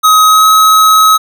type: tone with pitch glide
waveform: square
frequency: 1266 to 1278.5 Hz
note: D#6 to D#6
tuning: +30 to +47 cents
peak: -4 dBFS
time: 0.03-1.18 s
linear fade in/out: 20 ms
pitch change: +17 cents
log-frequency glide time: 0.26-0.47 s
effects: none